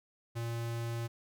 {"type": "tone", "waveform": "square", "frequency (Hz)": 116.54, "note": "A#2", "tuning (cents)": 0, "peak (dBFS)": -35, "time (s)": [0.35, 1.08], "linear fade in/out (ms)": 20, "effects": []}